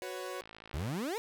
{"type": "chord", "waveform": "sawtooth", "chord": "F# suspended fourth", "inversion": "none", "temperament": "equal with one note detuned", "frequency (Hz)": [370, 496.7, 554.4], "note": ["F#4", "B4", "C#5"], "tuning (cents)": [0, 10, 0], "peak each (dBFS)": [-38, -40, -39], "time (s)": [0.02, 0.41], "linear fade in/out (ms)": 0}
{"type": "click train", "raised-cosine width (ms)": 0.3, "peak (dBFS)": -33, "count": 26, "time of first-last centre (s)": [0.42, 0.877], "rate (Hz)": 54.7}
{"type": "exponential sweep", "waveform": "30% pulse", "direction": "up", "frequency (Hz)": [65.41, 483.9], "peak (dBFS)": -31, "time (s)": [0.74, 1.18], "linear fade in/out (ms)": 0}
{"effects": []}